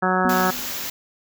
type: harmonic tone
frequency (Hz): 185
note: F#3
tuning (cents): 0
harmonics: 1 / 2 / 3 / 4 / 5 / 6 / 7 / 8 / 9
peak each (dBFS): -24 / -26 / -28 / -24 / -27 / -30 / -24 / -29 / -27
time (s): 0.02-0.51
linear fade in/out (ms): 10
type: tone with exponential decay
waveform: sine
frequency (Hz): 246.9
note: B3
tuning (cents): 0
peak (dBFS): -19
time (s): 0.25-0.85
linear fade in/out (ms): 0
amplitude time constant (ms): 130
type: band-stop noise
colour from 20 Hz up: white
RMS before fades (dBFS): -29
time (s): 0.29-0.9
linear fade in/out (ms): 5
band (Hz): 7700 to 11000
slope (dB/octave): 96
effects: none